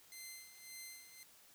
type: tone with tremolo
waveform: 10% pulse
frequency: 2073 Hz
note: C7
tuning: 17 cents flat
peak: -39 dBFS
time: 0.12-1.23 s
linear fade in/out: 0 ms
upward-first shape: sine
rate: 1.8 Hz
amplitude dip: 70%
effects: white hiss -64 dBFS RMS until 1.54 s